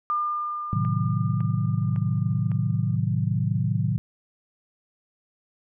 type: tone with exponential decay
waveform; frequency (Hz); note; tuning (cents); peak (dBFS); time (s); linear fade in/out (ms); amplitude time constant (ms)
sine; 1203; D6; +41; -21; 0.1-2.96; 0; 620
type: chord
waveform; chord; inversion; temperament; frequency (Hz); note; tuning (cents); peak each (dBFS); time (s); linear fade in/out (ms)
sine; A diminished seventh; none; equal; 110 / 130.81 / 155.56 / 185; A2 / C3 / Eb3 / Gb3; 0 / 0 / 0 / 0; -25 / -27 / -27 / -29; 0.73-3.98; 0
type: click train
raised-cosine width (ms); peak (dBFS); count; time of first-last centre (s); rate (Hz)
0.5; -28; 4; 0.85-2.517; 1.8
effects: none

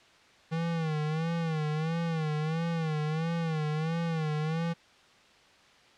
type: tone with vibrato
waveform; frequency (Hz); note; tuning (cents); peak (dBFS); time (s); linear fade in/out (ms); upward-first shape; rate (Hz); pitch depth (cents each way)
square; 159.7; D#3; +45; -29; 0.51-4.74; 20; sine; 1.5; 92
effects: white hiss -58 dBFS RMS until 5.97 s + low-pass 4000 Hz 12 dB/octave

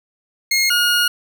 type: tone pair in turn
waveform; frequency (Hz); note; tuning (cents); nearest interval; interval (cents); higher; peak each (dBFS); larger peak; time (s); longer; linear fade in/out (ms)
20% pulse; 2149 / 1434.3; C7 / F6; +46 / +46; perfect fifth; 700; first; -9; neither; 0.51-0.7 / 0.7-1.08; second; 5
effects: none

